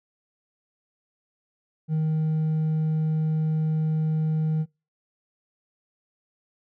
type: tone with hard clipping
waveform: sine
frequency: 156.7 Hz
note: D#3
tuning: 13 cents sharp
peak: -22 dBFS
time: 1.88-4.66 s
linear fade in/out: 50 ms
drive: 2 dB
effects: noise-tail reverb RT60 0.3 s tail -26 dB re dry